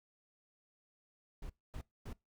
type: noise bursts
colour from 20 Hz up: brown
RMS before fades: -44 dBFS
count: 3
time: 1.42-2.131 s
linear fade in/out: 5 ms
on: 77 ms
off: 240 ms
effects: noise-tail reverb RT60 0.2 s tail -22 dB re dry